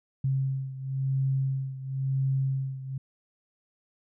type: beating tone pair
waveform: sine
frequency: 134 / 134.97 Hz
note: C3 / C#3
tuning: +42 / -46 cents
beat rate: 0.97 Hz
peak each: -27 / -31 dBFS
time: 0.24-2.98 s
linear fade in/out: 5 ms
effects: none